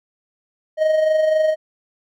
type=tone with amplitude modulation; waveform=triangle; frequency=625 Hz; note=D#5; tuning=8 cents sharp; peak=-10 dBFS; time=0.77-1.56 s; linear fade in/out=50 ms; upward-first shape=sine; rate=23.9 Hz; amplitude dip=45%; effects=none